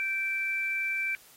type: tone pair together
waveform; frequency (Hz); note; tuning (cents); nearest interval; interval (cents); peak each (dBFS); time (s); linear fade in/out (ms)
sine; 1559 / 2336; G6 / D7; -10 / -10; perfect fifth; 700; -36 / -28; 0-1.15; 0
effects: white hiss -56 dBFS RMS until 1.36 s + AAC 48 kbps